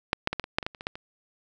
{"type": "clicks", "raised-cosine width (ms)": 0.3, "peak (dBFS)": [-6, -7, -13, -12, -20, -6, -19, -13, -29, -22, -12, -23], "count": 12, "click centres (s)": [0.131, 0.274, 0.33, 0.397, 0.441, 0.585, 0.628, 0.665, 0.748, 0.809, 0.869, 0.955], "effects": []}